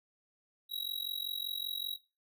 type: tone with amplitude modulation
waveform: square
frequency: 3861 Hz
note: B7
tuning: 40 cents flat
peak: -32 dBFS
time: 0.69-1.98 s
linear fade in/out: 50 ms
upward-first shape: sine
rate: 45.2 Hz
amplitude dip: 95%
effects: noise-tail reverb RT60 0.3 s tail -18 dB re dry